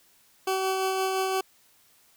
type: tone with tremolo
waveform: 20% pulse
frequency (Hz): 380.2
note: F#4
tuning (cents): +47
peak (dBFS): -19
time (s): 0.47-1.41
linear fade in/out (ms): 5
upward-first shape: sine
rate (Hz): 5.8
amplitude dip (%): 25
effects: white hiss -61 dBFS RMS until 2.16 s